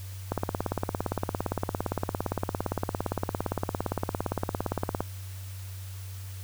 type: click train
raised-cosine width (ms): 1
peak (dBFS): -13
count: 83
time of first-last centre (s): 0.32-5.006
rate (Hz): 17.5
effects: added 95 Hz sine -37 dBFS peak until 6.43 s + white hiss -49 dBFS RMS until 6.43 s